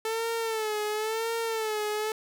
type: tone with vibrato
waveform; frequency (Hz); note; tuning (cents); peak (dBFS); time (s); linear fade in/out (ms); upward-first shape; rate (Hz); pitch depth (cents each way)
sawtooth; 440; A4; 0; -24; 0.05-2.12; 2; sine; 0.96; 75
effects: none